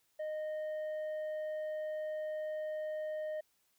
triangle tone with tanh clipping, 617 Hz, D#5, 15 cents flat, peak -37 dBFS, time 0.19-3.41 s, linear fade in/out 10 ms, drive 9 dB, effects white hiss -75 dBFS RMS until 3.78 s

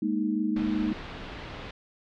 sine chord, Ab suspended second, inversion none, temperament equal, 207.7 / 233.1 / 311.1 Hz, Ab3 / Bb3 / Eb4, 0 / 0 / 0 cents, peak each -29 / -30 / -28 dBFS, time 0.02-0.93 s, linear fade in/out 5 ms
pink low-pass noise, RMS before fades -40 dBFS, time 0.56-1.71 s, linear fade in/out 5 ms, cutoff 3800 Hz, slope 24 dB/octave
effects none

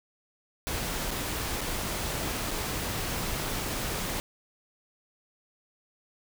pink noise with dropouts, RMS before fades -32 dBFS, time 0.67-4.2 s, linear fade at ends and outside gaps 0 ms, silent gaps 1.107-1.112 / 1.609-1.614 / 2.509-2.513 s, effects none

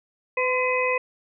harmonic tone with a mistuned harmonic, 505 Hz, B4, 39 cents sharp, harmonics 1 / 2 / 4 / 5, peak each -24 / -27 / -28 / -26 dBFS, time 0.37-0.98 s, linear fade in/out 5 ms, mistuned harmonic 2, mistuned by +28 cents, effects none

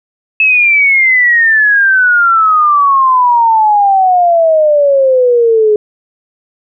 sine exponential sweep, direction down, 2610 to 417.4 Hz, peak -5 dBFS, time 0.4-5.76 s, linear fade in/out 2 ms, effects none

